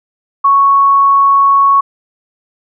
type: tone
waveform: sine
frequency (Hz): 1108.7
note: C#6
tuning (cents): 0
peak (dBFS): -5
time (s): 0.44-1.81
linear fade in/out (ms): 10
effects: none